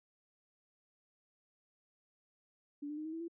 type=tone with pitch steps; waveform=sine; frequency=289.4 / 298.4 / 307.7 / 317.2 / 327.1 / 337.3 Hz; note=D4 / D4 / D#4 / D#4 / E4 / E4; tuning=-25 / +28 / -19 / +33 / -13 / +40 cents; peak=-39 dBFS; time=2.82-3.282 s; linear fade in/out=10 ms; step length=77 ms; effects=none